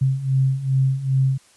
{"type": "beating tone pair", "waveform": "sine", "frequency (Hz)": [131.7, 134.2], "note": ["C3", "C3"], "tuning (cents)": [12, 44], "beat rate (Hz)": 2.5, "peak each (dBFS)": [-22, -18], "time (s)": [0.01, 1.38], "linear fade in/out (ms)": 10, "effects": ["white hiss -54 dBFS RMS until 1.56 s", "resampled to 24000 Hz"]}